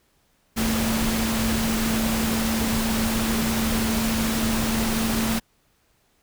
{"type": "tone in noise", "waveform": "sine", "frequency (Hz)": 223.8, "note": "A3", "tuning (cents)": 30, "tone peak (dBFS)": -23, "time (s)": [0.56, 5.4], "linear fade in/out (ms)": 20, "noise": "pink", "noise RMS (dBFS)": -26, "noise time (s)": [0.56, 5.4], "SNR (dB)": 0, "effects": ["pink hiss -65 dBFS RMS until 6.22 s"]}